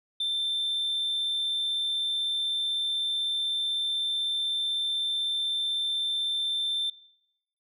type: tone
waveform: sine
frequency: 3562 Hz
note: A7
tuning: 21 cents sharp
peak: -24 dBFS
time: 0.2-6.9 s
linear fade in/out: 5 ms
effects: noise-tail reverb RT60 0.8 s tail -22 dB re dry + tanh soft clip ceiling -24 dBFS